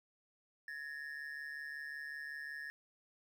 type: ring-modulated tone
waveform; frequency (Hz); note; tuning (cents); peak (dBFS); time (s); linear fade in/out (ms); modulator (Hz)
triangle; 1760; A6; 0; -38; 0.68-2.7; 0; 72.7
effects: 12-bit